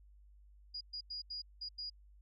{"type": "tone bursts at uneven times", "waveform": "sine", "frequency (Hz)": 4879, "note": "D#8", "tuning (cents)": -35, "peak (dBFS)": -40, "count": 6, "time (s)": [[0.74, 0.81], [0.93, 1.01], [1.1, 1.22], [1.3, 1.42], [1.61, 1.69], [1.78, 1.9]], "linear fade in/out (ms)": 10, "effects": ["added 50 Hz sine -58 dBFS peak until 2.21 s"]}